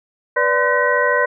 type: tone cluster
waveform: sine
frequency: 491.4 / 585 / 1023 / 1514 / 1913 Hz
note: B4 / D5 / C6 / F#6 / A#6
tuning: -9 / -7 / -39 / +39 / +44 cents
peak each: -20 dBFS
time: 0.36-1.26 s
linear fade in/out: 10 ms
effects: none